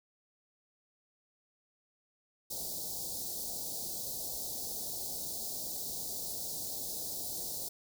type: band-stop noise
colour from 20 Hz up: white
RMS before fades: -39 dBFS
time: 2.5-7.69 s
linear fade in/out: 10 ms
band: 810 to 4000 Hz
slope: 48 dB/octave
effects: none